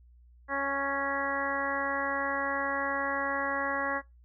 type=harmonic tone; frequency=277.2 Hz; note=C#4; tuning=in tune; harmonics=1 / 2 / 3 / 4 / 5 / 6 / 7; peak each=-39 / -35 / -37 / -34 / -39 / -34 / -37 dBFS; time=0.48-4.02 s; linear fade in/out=50 ms; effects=noise-tail reverb RT60 0.2 s tail -20 dB re dry + added 60 Hz sine -54 dBFS peak until 4.24 s